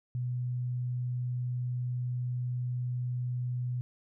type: tone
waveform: sine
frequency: 123.9 Hz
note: B2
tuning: 6 cents sharp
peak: -30 dBFS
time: 0.15-3.81 s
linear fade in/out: 0 ms
effects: none